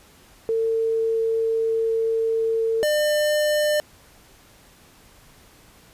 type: tone pair in turn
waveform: sine / square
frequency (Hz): 450.7 / 600.3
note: A4 / D5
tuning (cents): +42 / +38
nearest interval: perfect fourth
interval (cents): 496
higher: second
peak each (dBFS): -19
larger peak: neither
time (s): 0.49-2.83 / 2.83-3.8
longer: first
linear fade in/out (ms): 0
effects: pink hiss -52 dBFS RMS until 5.93 s + resampled to 32000 Hz